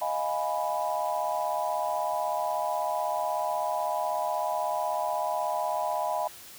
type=chord; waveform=sine; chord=F half-diminished seventh; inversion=third; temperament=equal; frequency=622.3 / 698.5 / 830.6 / 987.8 Hz; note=Eb5 / F5 / Ab5 / Cb6; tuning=0 / 0 / 0 / 0 cents; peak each=-32 dBFS; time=0.01-6.28 s; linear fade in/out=10 ms; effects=white hiss -47 dBFS RMS until 6.58 s